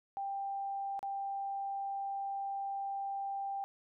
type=tone with dropouts; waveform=sine; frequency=790 Hz; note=G5; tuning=13 cents sharp; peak=-35 dBFS; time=0.17-3.64 s; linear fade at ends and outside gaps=0 ms; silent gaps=0.992-1.029 s; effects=none